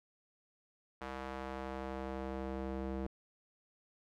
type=tone with band-pass filter sweep; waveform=square; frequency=66 Hz; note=C2; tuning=16 cents sharp; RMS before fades=-41 dBFS; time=1.01-3.07 s; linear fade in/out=5 ms; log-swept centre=1100 to 350 Hz; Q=0.81; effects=none